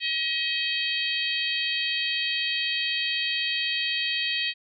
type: harmonic tone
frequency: 636 Hz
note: D#5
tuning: 38 cents sharp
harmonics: 3 / 4 / 5 / 6 / 7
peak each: -32 / -30 / -29 / -33 / -33 dBFS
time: 0-4.54 s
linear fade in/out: 50 ms
effects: none